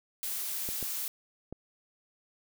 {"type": "noise", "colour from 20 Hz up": "blue", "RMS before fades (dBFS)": -35, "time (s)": [0.23, 1.08], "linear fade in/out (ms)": 0}
{"type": "clicks", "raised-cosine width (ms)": 2, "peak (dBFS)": -26, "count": 3, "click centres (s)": [0.689, 0.827, 1.526]}
{"effects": []}